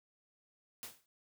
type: noise with exponential decay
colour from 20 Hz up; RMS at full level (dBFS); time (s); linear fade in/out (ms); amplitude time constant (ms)
white; -42; 0.83-1.06; 0; 49
effects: none